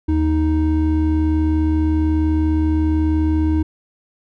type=tone pair together; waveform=triangle; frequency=77.78 / 312.2 Hz; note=D#2 / D#4; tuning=0 / +6 cents; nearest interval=2 octaves; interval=2406 cents; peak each=-15 dBFS; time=0.08-3.63 s; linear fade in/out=10 ms; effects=none